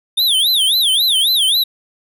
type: tone with vibrato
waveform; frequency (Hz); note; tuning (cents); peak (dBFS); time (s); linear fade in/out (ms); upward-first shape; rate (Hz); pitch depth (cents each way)
square; 3519; A7; 0; -12; 0.17-1.64; 10; sine; 3.7; 250
effects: none